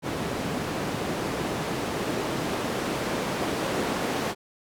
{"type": "noise with band-pass filter sweep", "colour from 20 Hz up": "white", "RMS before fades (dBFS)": -29, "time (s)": [0.02, 4.35], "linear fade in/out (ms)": 50, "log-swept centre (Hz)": [200, 320], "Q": 0.73, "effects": []}